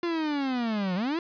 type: linear two-way sweep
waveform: 45% pulse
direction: down then up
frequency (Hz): 349.2 to 175.3 to 349.2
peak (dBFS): -26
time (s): 0.03-1.19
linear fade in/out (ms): 2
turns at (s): 0.95
effects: resampled to 11025 Hz + 11-bit